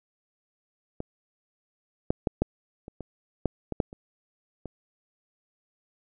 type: clicks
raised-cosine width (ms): 2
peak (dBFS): -19 / -9 / -10 / -9 / -27 / -23 / -10 / -17 / -9 / -28 / -23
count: 11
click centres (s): 1.004 / 2.105 / 2.272 / 2.42 / 2.881 / 3.007 / 3.457 / 3.723 / 3.802 / 3.929 / 4.657
effects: none